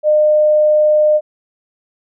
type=tone; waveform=sine; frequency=607 Hz; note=D#5; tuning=43 cents flat; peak=-8 dBFS; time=0.03-1.21 s; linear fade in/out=50 ms; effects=none